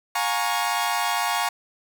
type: chord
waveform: sawtooth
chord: Bb minor seventh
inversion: second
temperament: equal with one note detuned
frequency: 713.1 / 830.6 / 932.3 / 1108.7 Hz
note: F5 / Ab5 / Bb5 / Db6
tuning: +36 / 0 / 0 / 0 cents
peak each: -24 dBFS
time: 0.15-1.49 s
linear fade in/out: 5 ms
effects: none